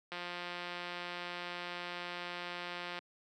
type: click train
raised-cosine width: 0.3 ms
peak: -25 dBFS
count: 506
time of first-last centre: 0.12-2.989 s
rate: 176 Hz
effects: high-pass 200 Hz 12 dB/octave